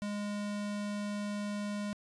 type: tone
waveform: square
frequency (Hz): 206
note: G#3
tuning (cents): -14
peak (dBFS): -35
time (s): 0.02-1.93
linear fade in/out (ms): 0
effects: resampled to 22050 Hz + 12-bit